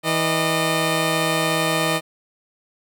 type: tone pair together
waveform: 10% pulse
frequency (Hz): 161.78 / 610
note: E3 / D#5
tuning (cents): -32 / -34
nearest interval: octave + major seventh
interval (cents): 2298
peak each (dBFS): -13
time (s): 0.03-2.01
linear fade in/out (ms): 50
effects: none